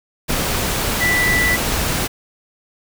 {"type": "tone in noise", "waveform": "sine", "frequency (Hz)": 1975.5, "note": "B6", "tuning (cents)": 0, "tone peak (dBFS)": -15, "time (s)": [1, 1.57], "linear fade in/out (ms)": 20, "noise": "pink", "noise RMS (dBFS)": -20, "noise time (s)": [0.28, 2.08], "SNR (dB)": 2, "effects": []}